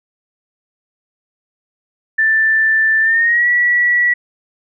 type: tone with pitch glide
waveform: sine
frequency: 1769 to 1940.3 Hz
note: A6 to B6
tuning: +9 to -31 cents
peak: -10 dBFS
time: 2.18-4.14 s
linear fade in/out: 10 ms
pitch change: +160 cents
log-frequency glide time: 3.01-3.48 s
effects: none